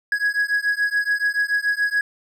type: beating tone pair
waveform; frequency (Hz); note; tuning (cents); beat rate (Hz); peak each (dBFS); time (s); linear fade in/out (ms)
triangle; 1661.2 / 1668.2; G#6 / G#6; 0 / +7; 7; -20; 0.12-2.01; 2
effects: none